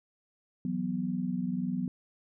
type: chord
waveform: sine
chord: E suspended second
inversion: none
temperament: equal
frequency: 164.81 / 185 / 246.9 Hz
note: E3 / F#3 / B3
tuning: 0 / 0 / 0 cents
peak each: -37 / -32 / -33 dBFS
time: 0.65-1.88 s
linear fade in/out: 2 ms
effects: none